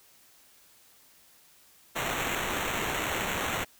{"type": "noise with sample-and-hold", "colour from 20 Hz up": "blue", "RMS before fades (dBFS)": -31, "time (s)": [1.95, 3.65], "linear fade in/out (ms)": 20, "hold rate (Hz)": 4900, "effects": ["white hiss -59 dBFS RMS until 3.79 s"]}